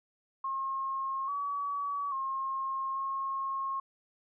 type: tone with pitch steps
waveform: sine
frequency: 1076 / 1137 / 1072 / 1081 Hz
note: C6 / C#6 / C6 / C#6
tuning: +48 / +44 / +42 / -44 cents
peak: -31 dBFS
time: 0.44-3.8 s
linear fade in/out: 5 ms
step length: 840 ms
effects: none